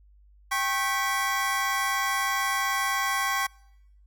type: tone cluster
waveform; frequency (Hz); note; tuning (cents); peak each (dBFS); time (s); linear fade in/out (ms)
square; 789 / 1092 / 1548 / 1965 / 2254; G5 / C#6 / G6 / B6 / C#7; +11 / -26 / -22 / -9 / +28; -33 / -29 / -34 / -31 / -38; 0.51-3.47; 10
effects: noise-tail reverb RT60 0.9 s tail -26 dB re dry + added 50 Hz sine -53 dBFS peak until 4.06 s